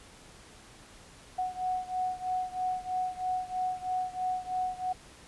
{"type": "beating tone pair", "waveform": "sine", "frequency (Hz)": [737, 740.1], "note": ["F#5", "F#5"], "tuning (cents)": [-7, 0], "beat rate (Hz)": 3.1, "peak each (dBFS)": [-32, -34], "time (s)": [1.38, 4.93], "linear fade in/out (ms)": 10, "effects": ["pink hiss -53 dBFS RMS until 5.27 s", "resampled to 24000 Hz"]}